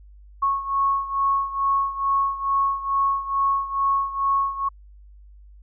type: beating tone pair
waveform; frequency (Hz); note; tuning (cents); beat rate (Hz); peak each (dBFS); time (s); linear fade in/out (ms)
sine; 1100 / 1102.3; C#6 / C#6; -14 / -10; 2.3; -21 / -25; 0.42-4.69; 10
effects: added 50 Hz sine -44 dBFS peak until 5.62 s